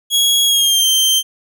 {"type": "tone with pitch glide", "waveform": "sawtooth", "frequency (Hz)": [3322, 3136], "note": ["G#7", "G7"], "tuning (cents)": [0, 0], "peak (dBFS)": -8, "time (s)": [0.1, 1.23], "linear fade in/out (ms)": 50, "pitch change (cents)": -100, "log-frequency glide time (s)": [0.45, 0.86], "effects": []}